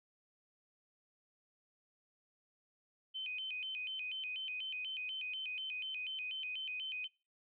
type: tone with vibrato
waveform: sine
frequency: 2772 Hz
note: F7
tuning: 14 cents flat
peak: -39 dBFS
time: 3.14-7.08 s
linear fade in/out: 20 ms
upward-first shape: square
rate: 4.1 Hz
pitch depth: 180 cents each way
effects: noise-tail reverb RT60 0.4 s tail -26 dB re dry

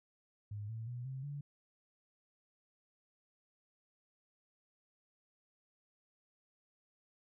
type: tone with pitch steps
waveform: sine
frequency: 103.83 / 112.58 / 122.06 / 132.34 / 143.48 Hz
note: G#2 / A2 / B2 / C3 / D3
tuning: 0 / +40 / -20 / +20 / -40 cents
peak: -40 dBFS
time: 0.51-1.41 s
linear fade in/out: 5 ms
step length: 180 ms
effects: none

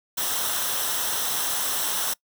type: noise with comb filter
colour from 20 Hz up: white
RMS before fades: -26 dBFS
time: 0.17-2.14 s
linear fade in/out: 10 ms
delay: 0.43 ms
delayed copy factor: -0.6
effects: noise-tail reverb RT60 0.1 s tail -24 dB re dry

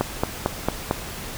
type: click train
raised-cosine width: 1 ms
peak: -5 dBFS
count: 5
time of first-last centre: 0.01-0.911 s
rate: 4.44 Hz
effects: pink hiss -34 dBFS RMS until 1.37 s

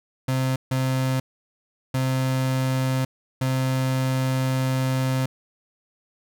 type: tone bursts at uneven times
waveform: 35% pulse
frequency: 130.81 Hz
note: C3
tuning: in tune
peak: -19 dBFS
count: 4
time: 0.28-0.56 / 0.71-1.2 / 1.94-3.05 / 3.41-5.26 s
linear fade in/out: 5 ms
effects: none

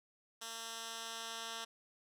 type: tone with band-pass filter sweep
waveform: 10% pulse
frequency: 227.7 Hz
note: A#3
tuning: 40 cents flat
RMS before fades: -45 dBFS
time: 0.41-1.65 s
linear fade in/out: 10 ms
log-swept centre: 6400 to 4200 Hz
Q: 0.73
effects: none

